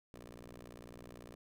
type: ring-modulated tone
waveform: 10% pulse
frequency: 60 Hz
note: B1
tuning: 49 cents flat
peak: -39 dBFS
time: 0.14-1.35 s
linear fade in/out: 0 ms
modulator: 231 Hz
effects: none